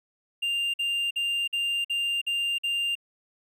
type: tone bursts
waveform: triangle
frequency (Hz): 2794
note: F7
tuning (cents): 0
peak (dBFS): -23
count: 7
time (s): 0.42-2.954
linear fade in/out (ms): 10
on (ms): 320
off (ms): 49
effects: none